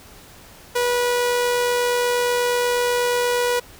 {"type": "tone with amplitude modulation", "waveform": "sawtooth", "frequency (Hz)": 487.3, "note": "B4", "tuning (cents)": -23, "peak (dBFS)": -13, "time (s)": [0.75, 3.6], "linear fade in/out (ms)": 10, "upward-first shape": "sine", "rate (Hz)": 88.3, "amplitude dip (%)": 25, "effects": ["pink hiss -45 dBFS RMS until 3.79 s"]}